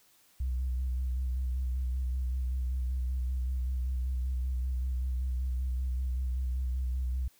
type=tone with vibrato; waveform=sine; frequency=63.5 Hz; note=B1; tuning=49 cents sharp; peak=-27 dBFS; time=0.4-7.28 s; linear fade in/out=5 ms; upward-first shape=square; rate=5.2 Hz; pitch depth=31 cents each way; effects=tanh soft clip ceiling -26 dBFS + white hiss -64 dBFS RMS until 7.39 s